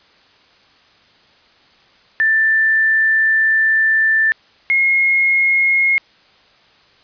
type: tone pair in turn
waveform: sine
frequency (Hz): 1772 / 2155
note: A6 / C#7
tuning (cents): +12 / -49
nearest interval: minor third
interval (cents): 339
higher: second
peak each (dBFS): -11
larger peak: neither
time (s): 2.2-4.32 / 4.7-5.98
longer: first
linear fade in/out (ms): 0
effects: white hiss -51 dBFS RMS until 7.03 s + resampled to 11025 Hz